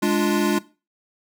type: chord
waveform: square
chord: D diminished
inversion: second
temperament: equal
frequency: 207.7 / 293.7 / 349.2 Hz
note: Ab3 / D4 / F4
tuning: 0 / 0 / 0 cents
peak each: -23 dBFS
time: 0.02-0.59 s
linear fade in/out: 10 ms
effects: noise-tail reverb RT60 0.3 s tail -18 dB re dry